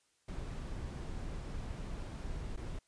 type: noise with dropouts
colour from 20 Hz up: brown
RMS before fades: -41 dBFS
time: 0.28-2.79 s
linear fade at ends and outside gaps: 5 ms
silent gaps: 2.563-2.573 s
effects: white hiss -74 dBFS RMS until 2.87 s + resampled to 22050 Hz